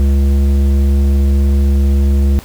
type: tone with tanh clipping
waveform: sine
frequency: 69.3 Hz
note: C#2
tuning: in tune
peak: -10 dBFS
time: 0-2.39 s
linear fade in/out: 0 ms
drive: 12 dB
effects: pink hiss -37 dBFS RMS until 2.44 s